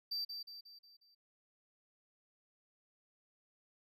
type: tone with echo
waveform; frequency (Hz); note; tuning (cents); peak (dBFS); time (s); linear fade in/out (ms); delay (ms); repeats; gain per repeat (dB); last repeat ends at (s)
triangle; 4665; D8; -12; -35; 0.11-0.25; 10; 180; 5; -6; 1.15
effects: none